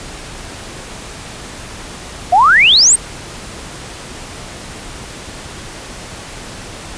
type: exponential sweep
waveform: sine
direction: up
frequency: 675 to 8930 Hz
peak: -5 dBFS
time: 2.32-2.96 s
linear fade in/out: 10 ms
effects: pink hiss -30 dBFS RMS until 6.97 s + resampled to 22050 Hz